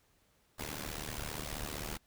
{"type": "noise with amplitude modulation", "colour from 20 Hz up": "pink", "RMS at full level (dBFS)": -37, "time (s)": [0.58, 1.98], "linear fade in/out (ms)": 20, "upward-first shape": "sine", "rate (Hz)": 75.1, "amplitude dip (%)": 90, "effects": ["pink hiss -71 dBFS RMS until 2.06 s"]}